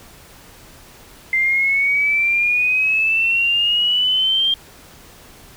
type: exponential sweep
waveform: sine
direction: up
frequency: 2081 to 3199 Hz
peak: -14 dBFS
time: 1.33-4.54 s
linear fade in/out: 2 ms
effects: pink hiss -44 dBFS RMS until 5.56 s